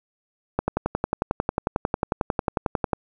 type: click train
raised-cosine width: 1 ms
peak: -7 dBFS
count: 27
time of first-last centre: 0.59-2.932 s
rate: 11.1 Hz
effects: none